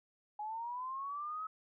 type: linear sweep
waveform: sine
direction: up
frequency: 830.6 to 1289 Hz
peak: -38 dBFS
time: 0.39-1.47 s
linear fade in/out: 5 ms
effects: none